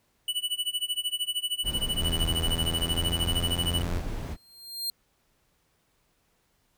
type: tone with tremolo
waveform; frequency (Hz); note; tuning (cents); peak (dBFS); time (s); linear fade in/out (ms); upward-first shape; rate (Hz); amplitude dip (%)
square; 2960; F#7; 0; -25; 0.28-3.82; 2; sine; 13; 95
type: noise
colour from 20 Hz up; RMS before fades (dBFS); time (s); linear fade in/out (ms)
brown; -32; 1.63-4.37; 50
type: tone with pitch glide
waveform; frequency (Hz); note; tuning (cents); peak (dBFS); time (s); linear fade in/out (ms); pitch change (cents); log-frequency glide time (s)
sawtooth; 82.5 to 86.55; E2 to F2; +2 to -15; -26; 1.98-4.02; 50; +83; 2.65-3.69
type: tone with exponential growth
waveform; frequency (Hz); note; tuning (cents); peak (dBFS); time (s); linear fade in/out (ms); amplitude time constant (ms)
sawtooth; 4200; C8; +6; -24; 4.3-4.9; 1; 130
effects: pink hiss -70 dBFS RMS until 6.77 s